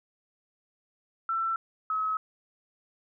sine tone pair in turn, 1339 / 1282.7 Hz, E6 / E6, +27 / -48 cents, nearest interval minor second, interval 75 cents, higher first, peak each -26 dBFS, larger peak neither, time 1.29-1.56 / 1.9-2.17 s, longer neither, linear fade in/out 2 ms, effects none

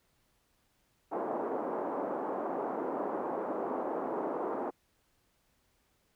pink band-pass noise, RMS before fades -35 dBFS, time 1.11-4.71 s, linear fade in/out 20 ms, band 290 to 1000 Hz, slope 24 dB/octave, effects pink hiss -73 dBFS RMS until 6.15 s

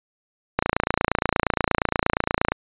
click train, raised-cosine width 0.5 ms, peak -3 dBFS, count 56, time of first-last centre 0.59-2.52 s, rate 28.5 Hz, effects resampled to 8000 Hz

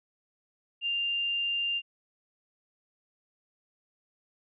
sine tone, 2794 Hz, F7, in tune, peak -27 dBFS, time 0.81-1.82 s, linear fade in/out 50 ms, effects none

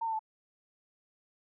sine tone with pitch steps, 913 / 893.7 / 874.8 Hz, A#5 / A5 / A5, -36 / +27 / -10 cents, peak -30 dBFS, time 0.01-0.193 s, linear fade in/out 10 ms, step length 61 ms, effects none

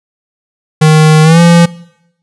square tone with pitch glide, 155.56 to 170.62 Hz, D#3 to F3, 0 to -40 cents, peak -3 dBFS, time 0.81-1.66 s, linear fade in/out 10 ms, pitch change +160 cents, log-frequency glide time 1.23-1.4 s, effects noise-tail reverb RT60 0.8 s tail -21 dB re dry + resampled to 24000 Hz

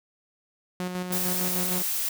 sawtooth tone with tremolo, 181.1 Hz, F#3, 37 cents flat, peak -24 dBFS, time 0.8-1.82 s, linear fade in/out 0 ms, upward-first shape square, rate 6.6 Hz, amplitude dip 40%
blue noise, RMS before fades -28 dBFS, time 1.12-2.09 s, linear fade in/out 5 ms
effects none

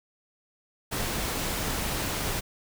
pink noise, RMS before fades -30 dBFS, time 0.91-2.41 s, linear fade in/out 20 ms, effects none

